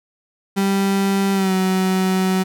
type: tone with pitch glide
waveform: 35% pulse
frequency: 196 to 187.69 Hz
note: G3 to F#3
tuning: 0 to +25 cents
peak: -14 dBFS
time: 0.56-2.44 s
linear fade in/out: 20 ms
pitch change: -75 cents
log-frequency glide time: 1.33-1.53 s
effects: none